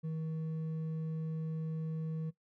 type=tone with hard clipping; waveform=sine; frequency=159.3 Hz; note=D#3; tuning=41 cents sharp; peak=-36 dBFS; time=0.03-2.31 s; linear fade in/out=20 ms; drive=4 dB; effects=noise-tail reverb RT60 0.1 s tail -18 dB re dry